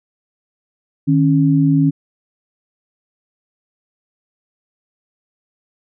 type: tone pair together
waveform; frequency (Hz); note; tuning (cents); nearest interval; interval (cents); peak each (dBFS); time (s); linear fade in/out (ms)
sine; 154.6 / 275.5; D#3 / C#4; -11 / -11; minor seventh; 1000; -13; 1.07-1.91; 20
effects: none